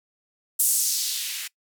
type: noise with band-pass filter sweep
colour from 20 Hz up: violet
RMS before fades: -25 dBFS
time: 0.59-1.48 s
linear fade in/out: 10 ms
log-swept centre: 9800 to 2000 Hz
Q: 1.6
effects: noise-tail reverb RT60 0.1 s tail -22 dB re dry